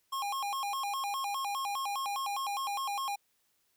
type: tone with vibrato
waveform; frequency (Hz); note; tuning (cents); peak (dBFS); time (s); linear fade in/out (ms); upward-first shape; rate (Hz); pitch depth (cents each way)
square; 935; A#5; +5; -33; 0.12-3.16; 10; square; 4.9; 250
effects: white hiss -74 dBFS RMS until 3.76 s